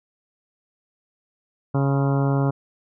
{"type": "harmonic tone with a mistuned harmonic", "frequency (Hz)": 138.59, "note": "C#3", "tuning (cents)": 0, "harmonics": [1, 2, 3, 4, 5, 6, 7, 8, 9, 10], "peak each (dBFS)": [-19, -25, -29, -31, -33, -35, -36, -37, -38, -39], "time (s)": [1.74, 2.51], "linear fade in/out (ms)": 10, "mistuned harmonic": 8, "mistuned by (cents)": -56, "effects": []}